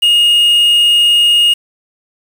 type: tone with quantisation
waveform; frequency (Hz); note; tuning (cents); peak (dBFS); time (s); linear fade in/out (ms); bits
triangle; 2858; F7; +39; -5; 0.02-1.54; 10; 5
effects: none